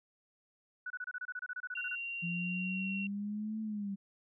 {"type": "tone bursts", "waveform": "sine", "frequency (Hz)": 1480, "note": "F#6", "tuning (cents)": 0, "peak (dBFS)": -37, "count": 16, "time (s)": [0.86, 1.953], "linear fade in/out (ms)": 5, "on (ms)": 43, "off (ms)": 27}
{"type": "tone with pitch glide", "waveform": "sine", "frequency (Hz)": [2761, 2737], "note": ["F7", "F7"], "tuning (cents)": [-20, -36], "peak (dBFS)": -37, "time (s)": [1.75, 3.07], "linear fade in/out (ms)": 5, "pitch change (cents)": -16, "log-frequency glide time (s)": [2.54, 2.89]}
{"type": "exponential two-way sweep", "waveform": "sine", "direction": "up then down", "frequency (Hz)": [170.3, 220, 194.6], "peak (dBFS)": -35, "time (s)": [2.22, 3.96], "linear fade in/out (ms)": 20, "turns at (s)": 3.61}
{"effects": []}